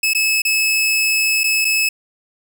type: tone with dropouts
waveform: sawtooth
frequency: 2594 Hz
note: E7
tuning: 28 cents flat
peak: -11 dBFS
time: 0.03-1.89 s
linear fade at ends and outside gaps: 5 ms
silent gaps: 0.135-0.148 / 0.42-0.45 / 1.435-1.44 / 1.647-1.65 s
effects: none